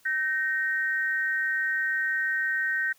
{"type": "tone pair together", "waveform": "sine", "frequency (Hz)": [1543, 1863], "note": ["G6", "A#6"], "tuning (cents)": [-28, -2], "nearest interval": "minor third", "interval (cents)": 326, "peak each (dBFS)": -27, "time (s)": [0.05, 2.93], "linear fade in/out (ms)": 10, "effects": ["white hiss -61 dBFS RMS until 2.98 s"]}